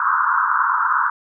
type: band-pass noise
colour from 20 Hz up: white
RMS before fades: -18 dBFS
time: 0-1.1 s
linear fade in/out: 2 ms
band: 950 to 1500 Hz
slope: 96 dB/octave
effects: none